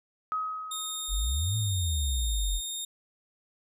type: tone with exponential decay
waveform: sine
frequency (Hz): 1267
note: D#6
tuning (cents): +31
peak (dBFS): -26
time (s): 0.32-1.7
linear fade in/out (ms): 0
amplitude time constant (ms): 300
type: tone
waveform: 20% pulse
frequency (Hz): 3679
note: A#7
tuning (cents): -24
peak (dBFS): -27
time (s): 0.71-2.85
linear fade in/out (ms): 5
type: exponential two-way sweep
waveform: sine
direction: up then down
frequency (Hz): 41.2 to 112.4 to 41.2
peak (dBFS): -26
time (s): 1.08-2.61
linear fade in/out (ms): 50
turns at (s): 1.57
effects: none